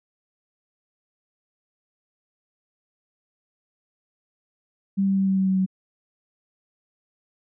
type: tone with pitch steps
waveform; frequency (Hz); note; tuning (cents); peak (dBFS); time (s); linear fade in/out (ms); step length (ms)
sine; 195.6 / 194.36 / 193.13 / 191.91 / 190.69 / 189.48 / 188.28; G3 / G3 / G3 / G3 / G3 / F#3 / F#3; -4 / -15 / -26 / -36 / -48 / +41 / +30; -18; 4.97-5.663; 20; 99
effects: none